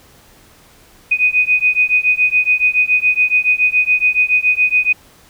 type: beating tone pair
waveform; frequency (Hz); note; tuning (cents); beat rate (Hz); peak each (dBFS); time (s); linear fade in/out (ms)
sine; 2489 / 2496.1; D#7 / D#7; 0 / +5; 7.1; -14; 1.11-4.93; 10
effects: pink hiss -47 dBFS RMS until 5.29 s